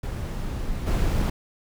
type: noise with level steps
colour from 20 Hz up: brown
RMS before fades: -29 / -22 dBFS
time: 0.03-1.3 s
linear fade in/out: 5 ms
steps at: 0.86 s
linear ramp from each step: 20 ms
effects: none